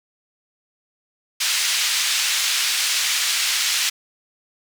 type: band-pass noise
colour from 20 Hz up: white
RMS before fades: -21 dBFS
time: 1.4-3.9 s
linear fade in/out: 10 ms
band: 2000 to 5700 Hz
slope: 12 dB/octave
effects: none